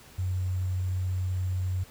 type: tone with sample-and-hold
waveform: sine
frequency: 92.1 Hz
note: F#2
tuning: 7 cents flat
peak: -26 dBFS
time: 0.18-1.84 s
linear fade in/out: 10 ms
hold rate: 7350 Hz
effects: pink hiss -52 dBFS RMS until 1.9 s